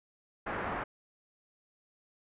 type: low-pass noise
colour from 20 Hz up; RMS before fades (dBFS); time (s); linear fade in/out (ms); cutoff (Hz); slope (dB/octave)
white; -36; 0.46-0.84; 10; 1700; 24
effects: resampled to 8000 Hz